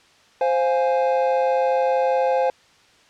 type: chord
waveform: triangle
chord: F minor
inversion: second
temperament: equal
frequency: 523.3 / 698.5 / 830.6 Hz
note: C5 / F5 / Ab5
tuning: 0 / 0 / 0 cents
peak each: -17 / -23 / -21 dBFS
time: 0.41-2.5 s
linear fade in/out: 2 ms
effects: white hiss -54 dBFS RMS until 3.09 s + low-pass 5000 Hz 12 dB/octave